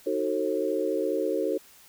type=chord; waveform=sine; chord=D# diminished seventh; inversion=none; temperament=just; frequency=311.1 / 373.4 / 448 / 537.6 Hz; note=D#4 / F#4 / A4 / C5; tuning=0 / +16 / +31 / +47 cents; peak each=-31 / -30 / -29 / -30 dBFS; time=0.06-1.58 s; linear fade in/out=10 ms; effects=white hiss -54 dBFS RMS until 1.88 s